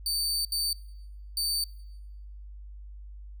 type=tone bursts at uneven times; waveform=sawtooth; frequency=4577 Hz; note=D8; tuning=45 cents flat; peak=-24 dBFS; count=3; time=0.06-0.45 / 0.52-0.73 / 1.37-1.64 s; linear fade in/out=2 ms; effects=noise-tail reverb RT60 1.0 s tail -22 dB re dry + added 50 Hz sine -41 dBFS peak until 3.4 s